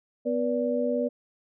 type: tone cluster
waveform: sine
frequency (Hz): 249.6 / 483.5 / 581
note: B3 / B4 / D5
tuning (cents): +19 / -37 / -19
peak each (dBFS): -28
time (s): 0.25-1.09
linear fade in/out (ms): 20
effects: none